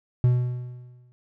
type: tone with exponential decay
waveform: triangle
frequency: 123.6 Hz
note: B2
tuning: 2 cents sharp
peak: -12 dBFS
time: 0.24-1.12 s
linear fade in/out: 0 ms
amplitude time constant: 190 ms
effects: none